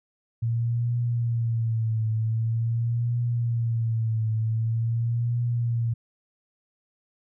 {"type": "tone with vibrato", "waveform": "sine", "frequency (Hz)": 115, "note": "A#2", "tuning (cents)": -23, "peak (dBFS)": -22, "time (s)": [0.42, 5.94], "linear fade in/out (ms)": 10, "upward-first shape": "triangle", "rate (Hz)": 0.45, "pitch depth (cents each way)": 78, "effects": []}